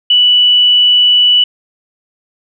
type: tone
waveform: sine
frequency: 2960 Hz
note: F#7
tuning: in tune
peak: -5 dBFS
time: 0.1-1.44 s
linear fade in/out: 5 ms
effects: none